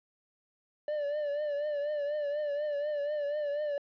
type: tone with vibrato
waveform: triangle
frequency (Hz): 587.3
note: D5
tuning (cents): 0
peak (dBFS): -28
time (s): 0.88-3.78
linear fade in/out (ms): 2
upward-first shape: triangle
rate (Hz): 4.1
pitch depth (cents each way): 67
effects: resampled to 11025 Hz + 11-bit